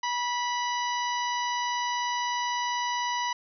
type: harmonic tone with a mistuned harmonic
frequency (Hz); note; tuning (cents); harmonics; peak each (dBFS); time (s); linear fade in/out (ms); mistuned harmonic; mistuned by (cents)
983; B5; -8; 1 / 2 / 3 / 4 / 5 / 6; -28 / -34 / -37 / -41 / -42 / -40; 0.03-3.33; 5; 1; -23
effects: none